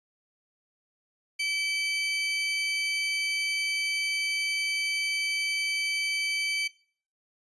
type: tone pair together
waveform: 30% pulse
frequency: 2305 / 3077 Hz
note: D7 / G7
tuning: -33 / -33 cents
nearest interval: perfect fourth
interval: 500 cents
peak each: -25 / -33 dBFS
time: 1.39-6.68 s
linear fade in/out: 10 ms
effects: noise-tail reverb RT60 0.5 s tail -21 dB re dry + resampled to 24000 Hz